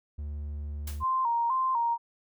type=tone; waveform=triangle; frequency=73.42 Hz; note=D2; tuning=in tune; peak=-31 dBFS; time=0.18-1.04 s; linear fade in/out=10 ms
type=noise with exponential decay; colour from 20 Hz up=white; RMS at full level=-38 dBFS; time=0.87-1.09 s; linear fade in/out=5 ms; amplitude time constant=46 ms
type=tone with vibrato; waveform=sine; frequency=987.8 Hz; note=B5; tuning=in tune; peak=-24 dBFS; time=1-1.98 s; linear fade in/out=50 ms; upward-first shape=square; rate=2 Hz; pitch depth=95 cents each way
effects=none